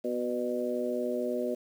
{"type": "harmonic tone with a mistuned harmonic", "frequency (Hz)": 123.47, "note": "B2", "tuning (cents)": 0, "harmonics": [2, 3, 4, 5], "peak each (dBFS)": [-34, -34, -34, -34], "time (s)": [0.04, 1.55], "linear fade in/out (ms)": 10, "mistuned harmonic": 5, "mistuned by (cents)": -31, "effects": ["9-bit"]}